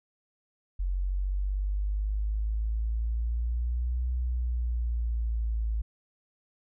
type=exponential two-way sweep; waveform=sine; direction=up then down; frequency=45.37 to 62.1 to 54.2 Hz; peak=-26 dBFS; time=0.79-5.82 s; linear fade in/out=10 ms; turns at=4.11 s; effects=none